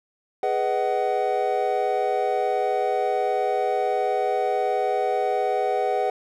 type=chord; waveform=triangle; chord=G# minor seventh; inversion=none; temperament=equal with one note detuned; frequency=415.3 / 493.9 / 622.3 / 750.8 Hz; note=G#4 / B4 / D#5 / F#5; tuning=0 / 0 / 0 / +25 cents; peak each=-25 / -25 / -27 / -22 dBFS; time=0.43-6.1 s; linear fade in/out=2 ms; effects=none